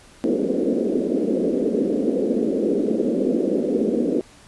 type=band-pass noise; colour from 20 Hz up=pink; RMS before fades=-21 dBFS; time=0.24-4.21 s; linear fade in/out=0 ms; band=210 to 520 Hz; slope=48 dB/octave; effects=pink hiss -49 dBFS RMS until 4.47 s + resampled to 24000 Hz